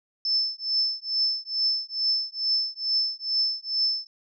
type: tone with tremolo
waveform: sine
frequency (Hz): 5274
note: E8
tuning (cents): 0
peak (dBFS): -19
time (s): 0.25-4.07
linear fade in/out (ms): 2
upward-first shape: triangle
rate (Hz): 2.3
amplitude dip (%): 100
effects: none